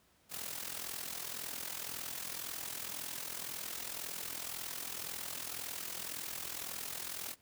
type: noise with amplitude modulation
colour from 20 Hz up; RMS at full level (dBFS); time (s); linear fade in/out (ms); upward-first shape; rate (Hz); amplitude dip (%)
white; -39; 0.29-7.36; 50; sine; 41.9; 70
effects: pink hiss -69 dBFS RMS until 7.41 s + high-pass 60 Hz 12 dB/octave